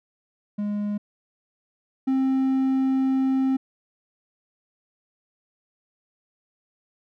triangle tone pair in turn, 206.7 / 264.8 Hz, G#3 / C4, -8 / +21 cents, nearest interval major third, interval 429 cents, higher second, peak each -22 / -17 dBFS, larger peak second, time 0.58-0.98 / 2.07-3.57 s, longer second, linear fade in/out 10 ms, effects none

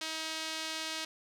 sawtooth tone with band-pass filter, 318 Hz, D#4, 38 cents sharp, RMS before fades -38 dBFS, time 0.01-1.05 s, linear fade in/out 5 ms, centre 4200 Hz, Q 1.1, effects none

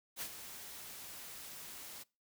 white noise with ADSR envelope, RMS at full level -40 dBFS, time 0.16-2.04 s, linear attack 54 ms, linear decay 70 ms, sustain -9 dB, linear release 20 ms, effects noise-tail reverb RT60 0.3 s tail -24 dB re dry

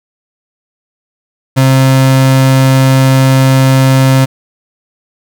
35% pulse tone, 132.7 Hz, C3, 25 cents sharp, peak -3 dBFS, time 1.56-4.26 s, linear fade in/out 20 ms, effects none

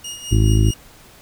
20% pulse tone with tremolo, 2859 Hz, F7, 40 cents sharp, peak -22 dBFS, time 0.04-0.74 s, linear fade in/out 5 ms, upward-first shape sine, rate 4.8 Hz, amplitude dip 60%
harmonic tone, 53.2 Hz, G#1, 42 cents sharp, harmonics 1 / 2 / 3 / 4 / 5 / 6 / 7, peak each -15 / -14 / -26 / -25 / -31 / -24 / -29 dBFS, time 0.31-0.71 s, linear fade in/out 10 ms
effects pink hiss -46 dBFS RMS until 1.21 s

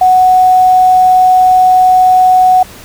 sine tone with quantisation, 740 Hz, F#5, in tune, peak -3 dBFS, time 0.01-2.63 s, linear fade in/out 5 ms, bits 5, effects pink hiss -33 dBFS RMS until 2.84 s

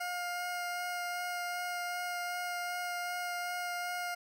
20% pulse tone with vibrato, 710 Hz, F5, 28 cents sharp, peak -30 dBFS, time 0-4.15 s, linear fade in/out 10 ms, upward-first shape sine, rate 2.6 Hz, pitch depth 10 cents each way, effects none

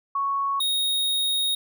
sine / square tone pair in turn, 1108.7 / 3740 Hz, C#6 / A#7, 0 / +5 cents, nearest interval octave + major sixth, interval 2105 cents, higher second, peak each -22 / -22 dBFS, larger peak neither, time 0.15-0.6 / 0.6-1.55 s, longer second, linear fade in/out 5 ms, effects none

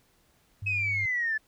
sine tone, 100.3 Hz, G2, 40 cents sharp, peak -33 dBFS, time 0.62-1.06 s, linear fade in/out 5 ms
sine exponential sweep, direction down, 2583 to 1725 Hz, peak -25 dBFS, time 0.66-1.38 s, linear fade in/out 10 ms
effects tanh soft clip ceiling -19 dBFS + pink hiss -66 dBFS RMS until 1.47 s

